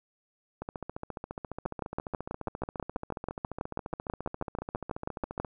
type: two click trains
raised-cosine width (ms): 1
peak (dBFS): -22 / -17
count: 71 / 24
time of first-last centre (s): 0.62-5.448 / 1.66-5.4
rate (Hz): 14.5 / 6.15
effects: none